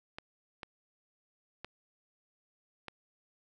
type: clicks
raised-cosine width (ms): 0.3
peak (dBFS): -25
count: 4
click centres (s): 0.185 / 0.632 / 1.646 / 2.883
effects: none